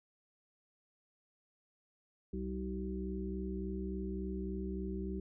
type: harmonic tone with a mistuned harmonic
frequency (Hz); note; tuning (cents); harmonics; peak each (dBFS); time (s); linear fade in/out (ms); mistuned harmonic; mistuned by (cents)
63.5; B1; +49; 1 / 3 / 5 / 6; -41 / -40 / -45 / -43; 2.33-5.2; 5; 1; +21
effects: none